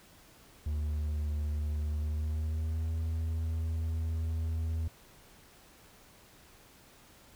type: tone with pitch glide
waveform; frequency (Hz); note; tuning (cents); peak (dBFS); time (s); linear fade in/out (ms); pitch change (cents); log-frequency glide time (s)
triangle; 75.1 to 80.96; D2 to E2; +39 to -31; -28; 0.66-4.88; 5; +130; 1.92-2.92
effects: pink hiss -58 dBFS RMS until 7.35 s